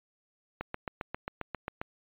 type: click train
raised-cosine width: 0.5 ms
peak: -19 dBFS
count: 10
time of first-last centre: 0.61-1.815 s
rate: 7.47 Hz
effects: resampled to 8000 Hz

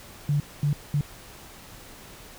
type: tone bursts at uneven times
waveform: sine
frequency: 145.4 Hz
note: D3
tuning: 17 cents flat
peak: -20 dBFS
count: 3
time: 0.29-0.4 / 0.63-0.73 / 0.94-1.01 s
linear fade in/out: 2 ms
effects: pink hiss -46 dBFS RMS until 2.38 s

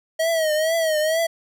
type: tone with vibrato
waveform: square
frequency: 636 Hz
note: D#5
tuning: 38 cents sharp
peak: -19 dBFS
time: 0.19-1.27 s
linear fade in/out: 10 ms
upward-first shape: triangle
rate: 2.2 Hz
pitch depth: 93 cents each way
effects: none

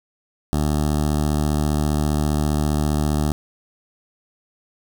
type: tone with notch filter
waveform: 15% pulse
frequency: 75 Hz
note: D2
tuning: 37 cents sharp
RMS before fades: -20 dBFS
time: 0.53-3.32 s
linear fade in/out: 0 ms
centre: 2200 Hz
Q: 0.8
effects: none

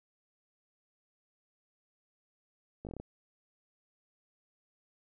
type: slowing click train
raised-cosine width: 2 ms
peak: -29 dBFS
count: 7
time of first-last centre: 2.85-3 s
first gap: 18 ms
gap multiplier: 1.13
effects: none

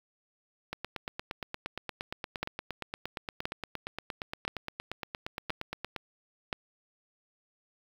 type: two click trains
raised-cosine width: 0.3 ms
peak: -15 / -19 dBFS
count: 5 / 46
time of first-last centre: 2.43-6.528 / 0.73-5.963 s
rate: 0.976 / 8.6 Hz
effects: 7-bit

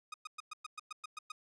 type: tone bursts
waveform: sawtooth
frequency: 1244.5 Hz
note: D#6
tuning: in tune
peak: -37 dBFS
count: 10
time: 0.12-1.32 s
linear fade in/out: 5 ms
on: 21 ms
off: 110 ms
effects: resampled to 22050 Hz

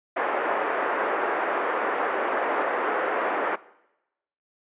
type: band-pass noise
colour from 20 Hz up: pink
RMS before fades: -26 dBFS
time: 0.16-3.56 s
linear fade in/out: 10 ms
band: 390 to 1800 Hz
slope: 24 dB/octave
effects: noise-tail reverb RT60 0.9 s tail -20 dB re dry + resampled to 8000 Hz

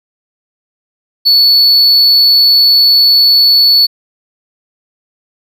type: tone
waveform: triangle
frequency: 4435 Hz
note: C#8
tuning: in tune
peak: -3 dBFS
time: 1.25-3.87 s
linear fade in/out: 20 ms
effects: none

